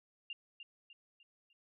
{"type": "tone with echo", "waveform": "sine", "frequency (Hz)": 2794, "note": "F7", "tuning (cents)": 0, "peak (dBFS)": -40, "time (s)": [0.3, 0.33], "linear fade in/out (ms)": 2, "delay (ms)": 300, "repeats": 4, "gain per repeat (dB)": -7, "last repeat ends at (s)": 1.53, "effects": []}